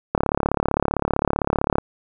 click train, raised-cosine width 1 ms, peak -4 dBFS, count 59, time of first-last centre 0.15-1.784 s, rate 35.5 Hz, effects none

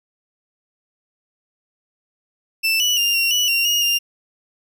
30% pulse tone with pitch steps, 2659 / 2952 / 2800 / 2749 / 2949 / 2759 / 2864 / 2798 Hz, E7 / F#7 / F7 / F7 / F#7 / F7 / F7 / F7, +14 / -5 / +4 / -28 / -6 / -22 / +43 / +3 cents, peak -13 dBFS, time 2.63-3.99 s, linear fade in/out 20 ms, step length 170 ms, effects none

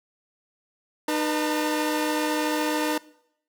sawtooth tone cluster, 304.9 / 488.8 / 901 Hz, D#4 / B4 / A5, -35 / -18 / +41 cents, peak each -21 / -26 / -27 dBFS, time 1.08-2.98 s, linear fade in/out 5 ms, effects noise-tail reverb RT60 0.7 s tail -20 dB re dry

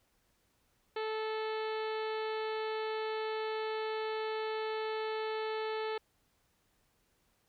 harmonic tone, 436.9 Hz, A4, 12 cents flat, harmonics 1 / 2 / 3 / 4 / 5 / 6 / 7 / 8 / 9 / 10, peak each -35 / -41 / -45 / -47 / -49 / -51 / -52 / -53 / -54 / -55 dBFS, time 0.96-5.98 s, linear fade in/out 5 ms, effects pink hiss -74 dBFS RMS until 7.48 s

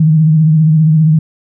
sine tone with vibrato, 156.9 Hz, D#3, 15 cents sharp, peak -5 dBFS, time 0-1.19 s, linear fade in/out 5 ms, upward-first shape triangle, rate 15 Hz, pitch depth 67 cents each way, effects none

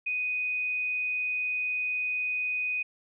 sine tone, 2492 Hz, D#7, 2 cents sharp, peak -27 dBFS, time 0.06-2.83 s, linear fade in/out 10 ms, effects none

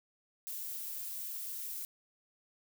violet noise, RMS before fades -41 dBFS, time 0.47-1.85 s, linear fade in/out 0 ms, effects none

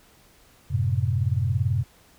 sine chord, F# diminished, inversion none, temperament equal, 92.5 / 110 / 130.81 Hz, F#2 / A2 / C3, 0 / 0 / 0 cents, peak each -25 dBFS, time 0.7-1.84 s, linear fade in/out 20 ms, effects pink hiss -56 dBFS RMS until 2.18 s

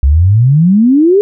sine exponential sweep, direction up, 64.4 to 421.4 Hz, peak -4 dBFS, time 0.03-1.21 s, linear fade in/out 0 ms, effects none

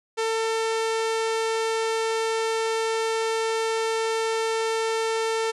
sawtooth tone, 448.2 Hz, A4, 32 cents sharp, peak -19 dBFS, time 0.17-5.52 s, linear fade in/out 20 ms, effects resampled to 22050 Hz

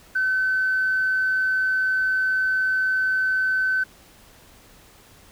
sine tone, 1524 Hz, G6, 49 cents flat, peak -18 dBFS, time 0.15-3.84 s, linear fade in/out 10 ms, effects tanh soft clip ceiling -14 dBFS + pink hiss -51 dBFS RMS until 5.31 s

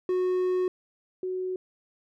triangle / sine tone pair in turn, 366.4 / 370.2 Hz, F#4 / F#4, -17 / +1 cents, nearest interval unison, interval 18 cents, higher second, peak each -21 / -28 dBFS, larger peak first, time 0.09-0.68 / 1.23-1.56 s, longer first, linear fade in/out 2 ms, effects none

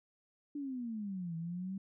sine exponential two-way sweep, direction down then up, 295.6 to 162.4 to 196 Hz, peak -37 dBFS, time 0.55-1.78 s, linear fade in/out 5 ms, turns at 1.36 s, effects none

